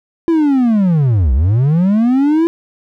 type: linear two-way sweep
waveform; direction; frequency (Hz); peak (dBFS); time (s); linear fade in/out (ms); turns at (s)
triangle; down then up; 340 to 59.3 to 340; -7; 0.28-2.47; 0; 1.33
effects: none